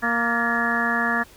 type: harmonic tone with a mistuned harmonic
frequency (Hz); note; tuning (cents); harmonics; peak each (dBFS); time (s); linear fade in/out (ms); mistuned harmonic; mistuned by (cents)
233.1; A#3; 0; 1 / 2 / 3 / 4 / 5 / 6 / 7 / 8; -27 / -34 / -29 / -32 / -28 / -29 / -23 / -31; 0.02-1.24; 20; 7; +70
effects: pink hiss -49 dBFS RMS until 1.36 s